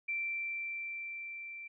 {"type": "tone with level ramp", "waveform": "sine", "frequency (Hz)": 2347, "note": "D7", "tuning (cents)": -2, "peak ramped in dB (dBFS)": [-32, -43], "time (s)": [0.08, 1.68], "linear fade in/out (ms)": 10, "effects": []}